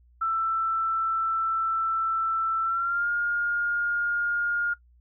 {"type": "tone with pitch glide", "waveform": "sine", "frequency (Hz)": [1331, 1418.3], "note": ["E6", "F6"], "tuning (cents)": [16, 26], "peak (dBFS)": -23, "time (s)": [0.21, 4.74], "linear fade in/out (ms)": 10, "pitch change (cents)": 110, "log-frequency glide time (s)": [2.62, 3.09], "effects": ["noise-tail reverb RT60 0.1 s tail -19 dB re dry", "added 60 Hz sine -55 dBFS peak until 5 s"]}